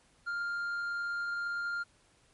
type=tone with tanh clipping; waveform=sine; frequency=1400 Hz; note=F6; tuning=4 cents sharp; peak=-33 dBFS; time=0.26-1.84 s; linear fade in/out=20 ms; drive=4 dB; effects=pink hiss -66 dBFS RMS until 2.33 s + MP3 48 kbps